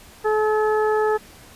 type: harmonic tone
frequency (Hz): 429.4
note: A4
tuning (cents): -42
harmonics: 1 / 2 / 3 / 4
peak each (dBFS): -18 / -24 / -28 / -30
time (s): 0.24-1.18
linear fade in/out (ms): 20
effects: pink hiss -46 dBFS RMS until 1.55 s + resampled to 32000 Hz